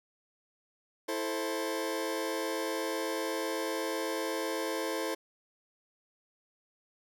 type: chord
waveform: sawtooth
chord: A minor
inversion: second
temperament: just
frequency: 330 / 440 / 528 Hz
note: E4 / A4 / C5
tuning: +2 / 0 / +16 cents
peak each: -32 dBFS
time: 1.08-5.15 s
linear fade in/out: 10 ms
effects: 11-bit